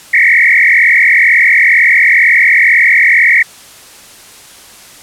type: tone with frequency modulation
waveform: sine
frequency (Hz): 2047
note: C7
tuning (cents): -38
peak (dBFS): -4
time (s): 0.13-3.43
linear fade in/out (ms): 10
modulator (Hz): 42.1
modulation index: 5.1
effects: white hiss -36 dBFS RMS until 5.02 s + low-pass 11000 Hz 12 dB/octave